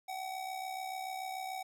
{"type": "tone with amplitude modulation", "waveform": "square", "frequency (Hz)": 756, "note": "F#5", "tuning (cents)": 37, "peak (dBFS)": -36, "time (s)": [0.08, 1.63], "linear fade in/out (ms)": 10, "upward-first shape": "sine", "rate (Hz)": 66.9, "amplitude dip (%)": 60, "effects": []}